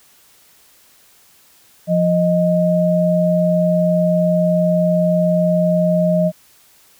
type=tone pair together; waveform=sine; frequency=174.34 / 622.3 Hz; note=F3 / D#5; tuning=-3 / 0 cents; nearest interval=octave + minor seventh; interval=2203 cents; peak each=-15 dBFS; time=1.87-6.32 s; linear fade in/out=50 ms; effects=white hiss -51 dBFS RMS until 6.99 s